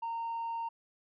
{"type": "tone with tanh clipping", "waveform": "triangle", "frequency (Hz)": 921, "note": "A#5", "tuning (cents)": -21, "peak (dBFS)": -34, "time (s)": [0.02, 0.69], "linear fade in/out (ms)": 10, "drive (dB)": 6, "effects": []}